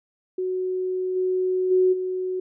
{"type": "tone with level steps", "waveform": "sine", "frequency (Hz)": 370, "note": "F#4", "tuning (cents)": 0, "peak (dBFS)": [-23, -20, -15, -24], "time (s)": [0.38, 2.4], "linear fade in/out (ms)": 5, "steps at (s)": [1.15, 1.7, 1.92], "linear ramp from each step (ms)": 20, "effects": []}